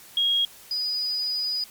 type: tone pair in turn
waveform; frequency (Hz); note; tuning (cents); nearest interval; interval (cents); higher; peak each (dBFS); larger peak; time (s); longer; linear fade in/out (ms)
sine; 3279 / 4944; G#7 / D#8; -23 / -12; perfect fifth; 711; second; -19 / -24; first; 0.17-0.45 / 0.71-1.64; second; 2
effects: white hiss -48 dBFS RMS until 1.7 s + MP3 96 kbps